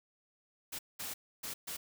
white noise bursts at uneven times, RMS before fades -41 dBFS, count 4, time 0.72-0.79 / 0.99-1.14 / 1.43-1.54 / 1.67-1.77 s, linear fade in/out 10 ms, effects none

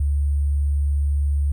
sine tone with sample-and-hold, 71.5 Hz, D2, 46 cents flat, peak -17 dBFS, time 0-1.52 s, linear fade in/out 5 ms, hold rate 8820 Hz, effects none

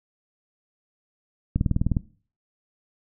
click train, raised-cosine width 5 ms, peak -9 dBFS, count 9, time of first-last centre 1.56-1.968 s, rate 19.6 Hz, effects noise-tail reverb RT60 0.4 s tail -18 dB re dry

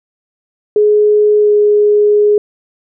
sine tone with pitch glide, 420 to 416.6 Hz, G#4 to G#4, +19 to +5 cents, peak -6 dBFS, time 0.76-2.38 s, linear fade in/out 2 ms, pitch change -14 cents, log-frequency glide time 1.4-1.51 s, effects none

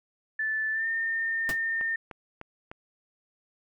sine tone with pitch glide, 1753 to 1815.9 Hz, A6 to A#6, -7 to -46 cents, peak -26 dBFS, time 0.39-1.96 s, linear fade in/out 5 ms, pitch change +61 cents, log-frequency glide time 0.72-0.87 s
pink noise with exponential decay, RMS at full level -29 dBFS, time 1.49-1.59 s, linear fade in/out 1 ms, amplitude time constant 20 ms
click train, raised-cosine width 0.5 ms, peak -25 dBFS, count 5, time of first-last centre 1.51-2.715 s, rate 3.32 Hz
effects none

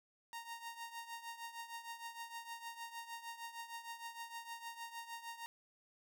sawtooth tone with tremolo, 928 Hz, A#5, 8 cents flat, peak -39 dBFS, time 0.33-5.46 s, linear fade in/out 0 ms, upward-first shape triangle, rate 6.5 Hz, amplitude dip 80%, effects none

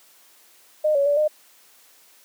sine tone with pitch steps, 612 / 561 / 578 / 609 Hz, D#5 / C#5 / D5 / D#5, -29 / +21 / -28 / -37 cents, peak -16 dBFS, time 0.84-1.28 s, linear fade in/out 10 ms, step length 110 ms, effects white hiss -54 dBFS RMS until 2.24 s + high-pass 300 Hz 12 dB/octave

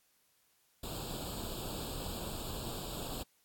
pink noise with comb filter, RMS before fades -41 dBFS, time 0.83-3.23 s, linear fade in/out 5 ms, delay 0.25 ms, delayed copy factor +0.95, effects white hiss -72 dBFS RMS until 3.44 s + AAC 64 kbps

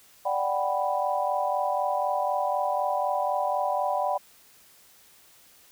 sine chord, G major seventh, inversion second, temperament equal, 587.3 / 740 / 784 / 987.8 Hz, D5 / F#5 / G5 / B5, 0 / 0 / 0 / 0 cents, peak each -29 / -29 / -29 / -30 dBFS, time 0.25-4.18 s, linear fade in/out 10 ms, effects white hiss -56 dBFS RMS until 5.71 s

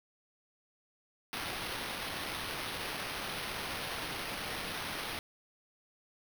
violet noise with sample-and-hold, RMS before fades -39 dBFS, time 1.33-5.19 s, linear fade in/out 0 ms, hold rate 7350 Hz, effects none

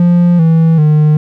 triangle tone with pitch steps, 174.61 / 162.92 / 152.01 Hz, F3 / E3 / D#3, 0 / -20 / -40 cents, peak -3 dBFS, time 0-1.17 s, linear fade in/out 2 ms, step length 390 ms, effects none

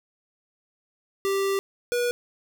square tone pair in turn, 392 / 484.2 Hz, G4 / B4, 0 / -34 cents, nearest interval major third, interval 366 cents, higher second, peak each -23 dBFS, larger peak neither, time 1.25-1.59 / 1.92-2.11 s, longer first, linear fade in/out 0 ms, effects none

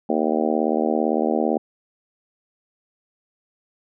harmonic tone, 77.78 Hz, D#2, in tune, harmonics 3 / 4 / 5 / 6 / 7 / 8 / 9 / 10, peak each -24 / -25 / -26 / -27 / -27 / -28 / -29 / -29 dBFS, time 0.09-1.58 s, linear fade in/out 5 ms, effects none

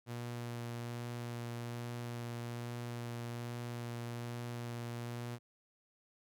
sawtooth tone with vibrato, 119.2 Hz, A#2, 39 cents sharp, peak -36 dBFS, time 0.06-5.39 s, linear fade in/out 50 ms, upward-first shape sine, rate 1.2 Hz, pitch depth 10 cents each way, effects none

